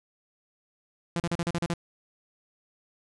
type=tone bursts; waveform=sawtooth; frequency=170.9 Hz; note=F3; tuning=37 cents flat; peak=-22 dBFS; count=8; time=1.16-1.737 s; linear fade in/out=0 ms; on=38 ms; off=39 ms; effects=resampled to 22050 Hz